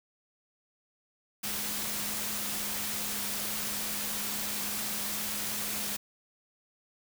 sine tone in noise, 207.7 Hz, G#3, in tune, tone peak -45 dBFS, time 1.43-5.97 s, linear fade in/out 10 ms, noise white, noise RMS -34 dBFS, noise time 1.43-5.97 s, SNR -14 dB, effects none

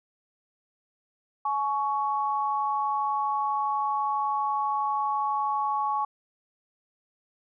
sine tone pair together, 847 / 1114.8 Hz, G#5 / C#6, +34 / +9 cents, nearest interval perfect fourth, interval 475 cents, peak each -27 dBFS, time 1.45-6.05 s, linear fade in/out 5 ms, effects none

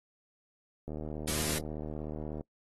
click train, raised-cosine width 2 ms, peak -26 dBFS, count 118, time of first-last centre 0.88-2.409 s, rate 76.5 Hz
white noise, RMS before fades -34 dBFS, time 1.27-1.59 s, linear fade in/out 10 ms
effects noise-tail reverb RT60 0.1 s tail -23 dB re dry + AAC 32 kbps

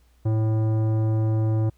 sine tone with tanh clipping, 109.9 Hz, A2, 2 cents flat, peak -21 dBFS, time 0.25-1.7 s, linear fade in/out 10 ms, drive 14 dB, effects added 60 Hz sine -56 dBFS peak until 1.77 s + pink hiss -66 dBFS RMS until 1.77 s

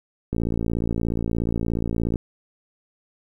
click train, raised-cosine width 3 ms, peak -12 dBFS, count 105, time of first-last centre 0.33-2.158 s, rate 56.9 Hz, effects 9-bit

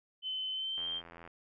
sine tone with pitch glide, 3051 to 3162 Hz, G7 to G7, -48 to +14 cents, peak -34 dBFS, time 0.22-1.02 s, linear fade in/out 50 ms, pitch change +62 cents, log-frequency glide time 0.52-0.88 s
click train, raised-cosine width 0.5 ms, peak -35 dBFS, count 43, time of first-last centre 0.78-1.276 s, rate 84.7 Hz
effects none

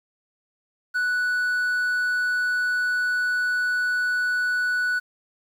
triangle tone, 1480 Hz, F#6, in tune, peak -19 dBFS, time 0.94-5 s, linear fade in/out 20 ms, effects 9-bit

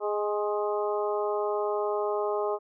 harmonic tone with a mistuned harmonic, 207.7 Hz, G#3, in tune, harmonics 2 / 3 / 4 / 5 / 6, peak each -28 / -32 / -34 / -36 / -38 dBFS, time 0-2.59 s, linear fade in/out 50 ms, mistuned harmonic 5, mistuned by +32 cents, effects none

